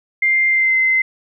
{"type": "tone with pitch glide", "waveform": "sine", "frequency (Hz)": [2101, 2063], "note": ["C7", "C7"], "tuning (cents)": [7, -25], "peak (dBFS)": -12, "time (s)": [0.22, 1.02], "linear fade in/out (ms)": 5, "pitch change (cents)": -32, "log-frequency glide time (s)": [0.47, 0.77], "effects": []}